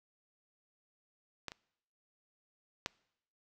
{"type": "clicks", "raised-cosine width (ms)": 0.2, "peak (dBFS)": [-21, -28, -16], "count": 3, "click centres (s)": [1.483, 1.519, 2.861], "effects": ["noise-tail reverb RT60 0.8 s tail -25 dB re dry"]}